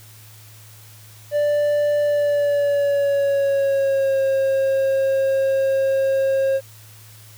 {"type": "tone with pitch glide", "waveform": "triangle", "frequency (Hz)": [587.3, 538.6], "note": ["D5", "C#5"], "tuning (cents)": [0, -50], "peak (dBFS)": -14, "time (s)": [1.31, 6.61], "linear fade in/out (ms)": 50, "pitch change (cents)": -150, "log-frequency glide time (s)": [2.01, 4.21], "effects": ["added 108 Hz sine -44 dBFS peak until 7.37 s", "white hiss -47 dBFS RMS until 7.37 s"]}